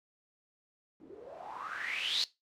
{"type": "noise with low-pass filter sweep", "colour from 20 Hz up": "blue", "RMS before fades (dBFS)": -38, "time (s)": [1, 2.24], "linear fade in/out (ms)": 0, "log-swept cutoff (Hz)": [290, 4400], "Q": 8.5, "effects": ["noise-tail reverb RT60 0.2 s tail -18 dB re dry"]}